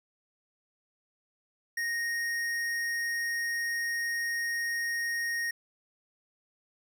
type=tone with tanh clipping; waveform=sine; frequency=1863 Hz; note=A#6; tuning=2 cents flat; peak=-31 dBFS; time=1.77-5.51 s; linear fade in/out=5 ms; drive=16 dB; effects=none